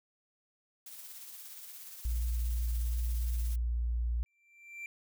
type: noise with tremolo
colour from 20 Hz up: blue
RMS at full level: -46 dBFS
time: 0.86-3.56 s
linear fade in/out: 5 ms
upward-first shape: triangle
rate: 17 Hz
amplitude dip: 40%
type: tone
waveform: sine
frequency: 58.8 Hz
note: A#1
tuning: 16 cents sharp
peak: -29 dBFS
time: 2.05-4.23 s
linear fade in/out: 0 ms
type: tone with exponential growth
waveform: triangle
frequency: 2353 Hz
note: D7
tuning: 3 cents sharp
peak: -36 dBFS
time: 4.26-4.86 s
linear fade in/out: 1 ms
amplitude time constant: 130 ms
effects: none